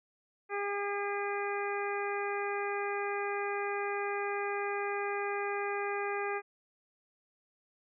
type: harmonic tone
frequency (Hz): 404.8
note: G#4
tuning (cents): -44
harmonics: 1 / 2 / 3 / 4 / 5 / 6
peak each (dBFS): -35 / -38 / -40 / -41 / -42 / -43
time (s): 0.49-6.42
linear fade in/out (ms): 50
effects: none